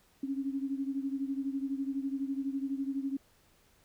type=beating tone pair; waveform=sine; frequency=270.5 / 282.5 Hz; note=C#4 / C#4; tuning=-42 / +33 cents; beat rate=12 Hz; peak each=-33 / -37 dBFS; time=0.23-3.17 s; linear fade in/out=5 ms; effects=pink hiss -66 dBFS RMS until 3.84 s